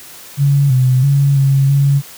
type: tone with pitch steps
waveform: sine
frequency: 140.9 / 128.3 / 140.2 / 136.7 / 140 Hz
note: C#3 / C3 / C#3 / C#3 / C#3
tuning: +29 / -34 / +20 / -24 / +18 cents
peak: -8 dBFS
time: 0.37-2.02 s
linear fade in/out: 50 ms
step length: 330 ms
effects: white hiss -36 dBFS RMS until 2.17 s + high-pass 60 Hz 12 dB/octave